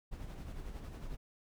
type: noise with tremolo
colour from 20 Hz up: brown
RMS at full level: -42 dBFS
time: 0.11-1.17 s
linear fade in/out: 20 ms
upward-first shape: sine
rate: 11 Hz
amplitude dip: 45%
effects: none